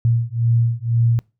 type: beating tone pair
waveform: sine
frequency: 115.8 / 117.8 Hz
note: A#2 / A#2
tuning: -11 / +19 cents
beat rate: 2 Hz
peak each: -18 dBFS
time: 0.05-1.19 s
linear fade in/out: 0 ms
effects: noise-tail reverb RT60 0.3 s tail -25 dB re dry